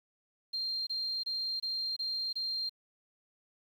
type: tone bursts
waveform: sine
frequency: 4186 Hz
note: C8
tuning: in tune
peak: -32 dBFS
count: 6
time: 0.53-2.695 s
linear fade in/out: 10 ms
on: 340 ms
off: 25 ms
effects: 10-bit